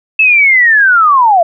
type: linear sweep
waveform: sine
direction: down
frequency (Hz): 2637 to 648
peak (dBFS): -4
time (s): 0.19-1.43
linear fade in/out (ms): 5
effects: none